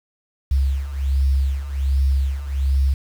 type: beating tone pair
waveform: sine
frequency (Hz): 67 / 68.3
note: C2 / C#2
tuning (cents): +42 / -25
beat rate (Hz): 1.3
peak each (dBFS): -22 / -18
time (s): 0.51-2.94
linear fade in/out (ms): 5
effects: 7-bit